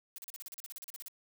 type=noise bursts; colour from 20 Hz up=blue; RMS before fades=-45 dBFS; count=16; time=0.16-1.082 s; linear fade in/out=0 ms; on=22 ms; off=38 ms; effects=none